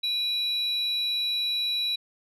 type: tone pair together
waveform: sine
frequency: 2446 / 3923 Hz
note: D#7 / B7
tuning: -30 / -12 cents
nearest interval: minor sixth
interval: 818 cents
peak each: -34 / -23 dBFS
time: 0.03-1.96 s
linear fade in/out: 10 ms
effects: tanh soft clip ceiling -22 dBFS